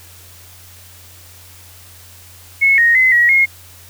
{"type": "tone with pitch steps", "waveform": "sine", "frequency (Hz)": [2189, 1867, 2042, 1912, 2152], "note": ["C#7", "A#6", "C7", "A#6", "C7"], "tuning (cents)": [-22, 2, -43, 43, 48], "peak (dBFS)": -8, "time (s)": [2.61, 3.46], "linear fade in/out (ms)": 20, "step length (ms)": 170, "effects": ["added 89 Hz sine -43 dBFS peak until 3.89 s", "white hiss -42 dBFS RMS until 3.89 s"]}